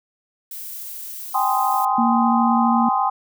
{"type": "noise", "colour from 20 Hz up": "violet", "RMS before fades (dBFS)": -33, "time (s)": [0.51, 1.85], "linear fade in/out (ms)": 2}
{"type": "chord", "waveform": "sine", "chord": "Ab major seventh", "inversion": "third", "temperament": "just", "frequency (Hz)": [778.7, 830.6, 1038.3, 1245.9], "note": ["G5", "Ab5", "C6", "Eb6"], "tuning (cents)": [-12, 0, -14, 2], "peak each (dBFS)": [-21, -23, -21, -25], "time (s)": [1.34, 3.1], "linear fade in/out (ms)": 10}
{"type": "tone with vibrato", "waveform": "sine", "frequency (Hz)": 233.1, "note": "A#3", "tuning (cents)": 0, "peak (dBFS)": -17, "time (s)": [1.98, 2.89], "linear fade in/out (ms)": 5, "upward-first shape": "triangle", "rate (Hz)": 15, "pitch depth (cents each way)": 13}
{"effects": []}